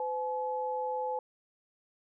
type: tone pair together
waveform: sine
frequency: 508 / 854.4 Hz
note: B4 / G#5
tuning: +49 / +49 cents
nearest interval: major sixth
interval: 900 cents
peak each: -34 / -33 dBFS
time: 0-1.19 s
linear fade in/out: 2 ms
effects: none